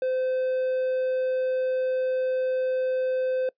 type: tone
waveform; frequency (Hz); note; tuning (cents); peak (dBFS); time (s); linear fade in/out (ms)
triangle; 515; C5; -28; -21; 0.02-3.49; 2
effects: noise-tail reverb RT60 0.1 s tail -23 dB re dry + resampled to 11025 Hz